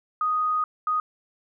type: tone bursts at uneven times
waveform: sine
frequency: 1244.5 Hz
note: D#6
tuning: in tune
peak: -21 dBFS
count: 2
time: 0.21-0.64 / 0.87-1 s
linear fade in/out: 2 ms
effects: none